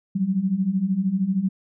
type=beating tone pair; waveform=sine; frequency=181.6 / 194.6 Hz; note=F#3 / G3; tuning=-32 / -12 cents; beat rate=13 Hz; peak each=-25 / -21 dBFS; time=0.15-1.49 s; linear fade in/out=10 ms; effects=none